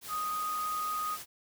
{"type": "tone in noise", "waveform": "sine", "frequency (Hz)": 1244.5, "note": "D#6", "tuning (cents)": 0, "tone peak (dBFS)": -31, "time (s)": [0.08, 1.18], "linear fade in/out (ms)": 50, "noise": "white", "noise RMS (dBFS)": -43, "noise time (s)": [0.01, 1.26], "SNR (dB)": 9, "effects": []}